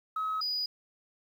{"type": "tone pair in turn", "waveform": "sine", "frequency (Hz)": [1279, 4930], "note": ["D#6", "D#8"], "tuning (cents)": [47, -17], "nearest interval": "octave + major seventh", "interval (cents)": 2336, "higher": "second", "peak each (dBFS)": -28, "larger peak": "neither", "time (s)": [[0.16, 0.41], [0.41, 0.66]], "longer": "neither", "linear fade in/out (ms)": 5, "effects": ["tanh soft clip ceiling -26 dBFS", "10-bit"]}